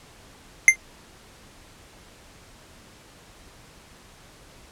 square tone with exponential decay, 2092 Hz, C7, 1 cent flat, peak -5 dBFS, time 0.68-0.76 s, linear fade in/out 1 ms, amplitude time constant 17 ms, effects pink hiss -50 dBFS RMS until 4.71 s + low-pass 10000 Hz 12 dB/octave

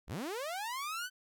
sawtooth linear sweep, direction up, 34.32 to 1541 Hz, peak -33 dBFS, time 0.07-1.1 s, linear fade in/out 50 ms, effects none

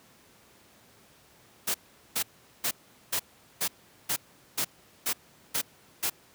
white noise bursts, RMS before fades -28 dBFS, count 10, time 1.67-6.1 s, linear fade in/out 10 ms, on 74 ms, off 410 ms, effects pink hiss -58 dBFS RMS until 6.34 s + high-pass 100 Hz 12 dB/octave

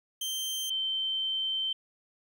sawtooth / sine tone pair in turn, 3136 / 3105 Hz, G7 / G7, 0 / -17 cents, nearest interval unison, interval 17 cents, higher first, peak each -28 dBFS, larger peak neither, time 0.21-0.7 / 0.7-1.73 s, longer second, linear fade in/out 5 ms, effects 11-bit

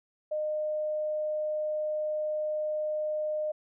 sine tone, 611 Hz, D#5, 32 cents flat, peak -28 dBFS, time 0.31-3.52 s, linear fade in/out 10 ms, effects none

